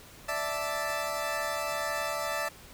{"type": "chord", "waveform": "20% pulse", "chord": "D suspended second", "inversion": "none", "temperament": "equal", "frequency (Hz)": [587.3, 659.3, 880], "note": ["D5", "E5", "A5"], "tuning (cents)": [0, 0, 0], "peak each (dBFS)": [-29, -29, -32], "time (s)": [0.28, 2.49], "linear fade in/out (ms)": 10, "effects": ["pink hiss -51 dBFS RMS until 2.73 s"]}